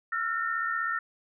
sine tone cluster, 1340 / 1416 / 1819 Hz, E6 / F6 / A#6, +28 / +23 / -43 cents, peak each -31 / -33 / -31 dBFS, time 0.12-0.99 s, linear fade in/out 5 ms, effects none

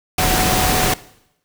sine tone in noise, 740 Hz, F#5, in tune, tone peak -21 dBFS, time 0.18-0.94 s, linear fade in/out 5 ms, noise pink, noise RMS -17 dBFS, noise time 0.18-0.94 s, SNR -7 dB, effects noise-tail reverb RT60 0.8 s tail -19 dB re dry

